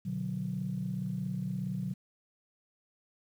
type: chord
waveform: sine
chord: B minor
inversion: none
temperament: just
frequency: 123.47 / 148.16 / 185.21 Hz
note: B2 / D3 / F#3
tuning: 0 / +16 / +2 cents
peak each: -38 / -37 / -34 dBFS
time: 0.05-1.94 s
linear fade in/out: 10 ms
effects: tanh soft clip ceiling -24 dBFS + 10-bit